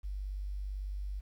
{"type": "tone", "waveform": "sine", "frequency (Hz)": 49, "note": "G1", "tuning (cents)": 0, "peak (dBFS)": -35, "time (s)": [0.03, 1.21], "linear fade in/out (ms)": 20, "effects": ["11-bit"]}